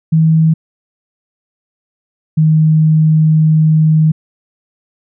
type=tone pair in turn; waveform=sine; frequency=160 / 156.71 Hz; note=D#3 / D#3; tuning=+49 / +13 cents; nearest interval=unison; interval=36 cents; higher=first; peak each=-6 dBFS; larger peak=neither; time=0.12-0.54 / 2.37-4.12 s; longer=second; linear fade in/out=10 ms; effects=none